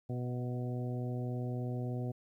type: harmonic tone with a mistuned harmonic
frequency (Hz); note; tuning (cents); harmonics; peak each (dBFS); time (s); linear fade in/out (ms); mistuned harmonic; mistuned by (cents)
123.47; B2; 0; 1 / 2 / 3 / 4 / 5 / 6; -35 / -41 / -45 / -47 / -49 / -51; 0.09-2.12; 10; 5; +21
effects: 12-bit